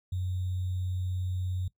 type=tone with sample-and-hold; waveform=sine; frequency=91.7 Hz; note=F#2; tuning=15 cents flat; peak=-29 dBFS; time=0.12-1.68 s; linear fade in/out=5 ms; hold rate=3675 Hz; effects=noise-tail reverb RT60 0.1 s tail -18 dB re dry